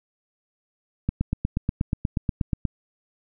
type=click train; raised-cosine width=5 ms; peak=-10 dBFS; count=14; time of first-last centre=1.09-2.652 s; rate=8.32 Hz; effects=none